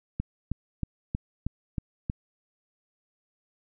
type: click train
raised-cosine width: 5 ms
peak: -16 dBFS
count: 7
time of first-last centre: 0.2-2.099 s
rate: 3.16 Hz
effects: none